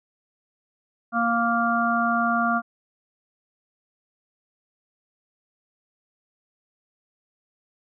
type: harmonic tone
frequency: 233.3 Hz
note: A#3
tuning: 2 cents sharp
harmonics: 1 / 3 / 5 / 6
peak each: -25 / -25 / -25 / -25 dBFS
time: 1.12-2.62 s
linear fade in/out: 50 ms
effects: none